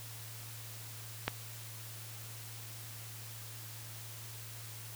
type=click; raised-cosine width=0.3 ms; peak=-14 dBFS; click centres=1.28 s; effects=added 112 Hz sine -48 dBFS peak until 4.95 s + white hiss -49 dBFS RMS until 4.95 s